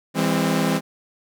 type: chord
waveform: sawtooth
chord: E augmented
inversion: none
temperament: equal with one note detuned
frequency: 164.81 / 202.4 / 261.6 Hz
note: E3 / G#3 / B#3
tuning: 0 / -44 / 0 cents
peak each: -19 dBFS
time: 0.14-0.81 s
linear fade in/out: 50 ms
effects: none